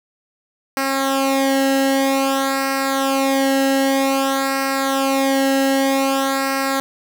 sawtooth tone with flanger, 270.7 Hz, C#4, 41 cents flat, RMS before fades -18 dBFS, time 0.77-6.8 s, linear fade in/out 0 ms, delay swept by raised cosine 0.29 to 0.86 ms, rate 0.52 Hz, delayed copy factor -0.75, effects none

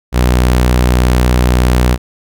sawtooth tone, 61.7 Hz, B1, 1 cent flat, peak -4 dBFS, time 0.12-1.98 s, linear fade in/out 50 ms, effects none

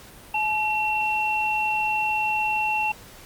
sine tone pair together, 856.7 / 2720 Hz, A5 / F7, -46 / -46 cents, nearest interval octave + minor sixth, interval 2000 cents, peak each -24 dBFS, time 0.34-2.92 s, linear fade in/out 5 ms, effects pink hiss -46 dBFS RMS until 3.25 s + Opus 48 kbps

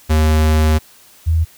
square / sine tone pair in turn, 77.78 / 81.15 Hz, D#2 / E2, 0 / -27 cents, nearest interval minor second, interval 73 cents, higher second, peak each -11 dBFS, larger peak neither, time 0.09-0.79 / 1.26-1.45 s, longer first, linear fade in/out 20 ms, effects white hiss -46 dBFS RMS until 1.57 s

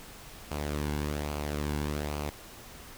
sawtooth tone with flanger, 73.9 Hz, D2, 11 cents sharp, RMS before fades -33 dBFS, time 0.51-2.3 s, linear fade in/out 5 ms, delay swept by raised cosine 0.54 to 1.64 ms, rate 1.2 Hz, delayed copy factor -0.5, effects pink hiss -48 dBFS RMS until 2.97 s

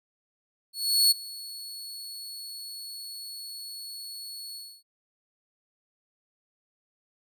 sawtooth tone with ADSR envelope, 4391 Hz, C#8, 17 cents flat, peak -14 dBFS, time 0.73-4.83 s, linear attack 380 ms, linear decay 18 ms, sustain -21 dB, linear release 280 ms, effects none

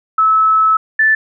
sine tone pair in turn, 1300 / 1756.6 Hz, E6 / A6, -24 / -3 cents, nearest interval perfect fourth, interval 521 cents, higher second, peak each -8 dBFS, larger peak neither, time 0.18-0.77 / 0.99-1.15 s, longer first, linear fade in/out 5 ms, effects none

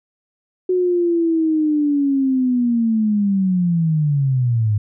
sine linear sweep, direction down, 368.9 to 102 Hz, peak -14 dBFS, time 0.69-4.78 s, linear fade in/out 5 ms, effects none

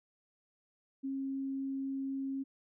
sine tone, 270.4 Hz, C#4, 43 cents flat, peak -34 dBFS, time 1.03-2.44 s, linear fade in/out 20 ms, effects none

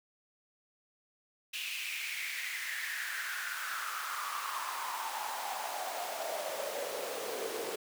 pink noise with high-pass filter sweep, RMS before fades -38 dBFS, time 1.53-7.76 s, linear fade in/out 10 ms, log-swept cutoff 2700 to 410 Hz, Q 5.7, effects none

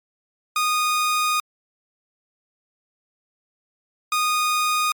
sawtooth tone pair in turn, 1234 / 1234 Hz, D#6 / D#6, -15 / -15 cents, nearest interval unison, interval 0 cents, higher neither, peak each -15 / -15 dBFS, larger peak neither, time 0.56-1.4 / 4.12-4.92 s, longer first, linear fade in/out 2 ms, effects MP3 96 kbps

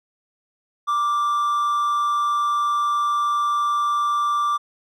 triangle tone with amplitude modulation, 1174.7 Hz, D6, in tune, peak -15 dBFS, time 0.87-4.58 s, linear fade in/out 20 ms, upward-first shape sine, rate 223 Hz, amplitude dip 30%, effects none

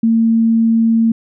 sine tone, 226.9 Hz, A#3, 47 cents flat, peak -9 dBFS, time 0.03-1.12 s, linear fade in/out 5 ms, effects none

